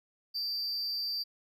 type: tone with amplitude modulation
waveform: triangle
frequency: 4692 Hz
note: D8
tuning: 2 cents flat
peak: -28 dBFS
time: 0.34-1.24 s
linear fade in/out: 20 ms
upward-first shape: sine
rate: 229 Hz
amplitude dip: 55%
effects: none